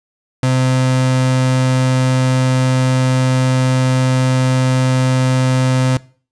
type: tone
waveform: 35% pulse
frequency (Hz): 129.1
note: C3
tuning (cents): -23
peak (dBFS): -10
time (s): 0.43-5.97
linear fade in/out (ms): 2
effects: noise-tail reverb RT60 0.4 s tail -20 dB re dry + resampled to 22050 Hz